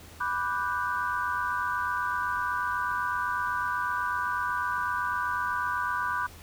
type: chord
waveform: sine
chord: G major seventh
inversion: first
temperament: equal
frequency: 987.8 / 1174.7 / 1480 / 1568 Hz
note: B5 / D6 / F#6 / G6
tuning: 0 / 0 / 0 / 0 cents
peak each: -31 / -32 / -32 / -35 dBFS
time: 0.2-6.27 s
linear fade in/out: 10 ms
effects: added 82 Hz sine -50 dBFS peak until 6.42 s + pink hiss -50 dBFS RMS until 6.42 s